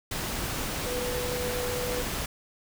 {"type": "tone in noise", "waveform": "sine", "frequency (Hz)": 493.9, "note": "B4", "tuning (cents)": 0, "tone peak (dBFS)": -31, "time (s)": [0.86, 2.02], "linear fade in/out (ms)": 5, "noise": "pink", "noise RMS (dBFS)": -32, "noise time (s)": [0.11, 2.26], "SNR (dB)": -2, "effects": []}